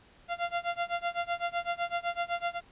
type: tone with tremolo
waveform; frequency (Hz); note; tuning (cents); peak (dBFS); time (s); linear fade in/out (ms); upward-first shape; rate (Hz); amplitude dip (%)
sawtooth; 692; F5; -16; -23; 0.28-2.61; 50; sine; 7.9; 95
effects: pink hiss -59 dBFS RMS until 2.71 s + resampled to 8000 Hz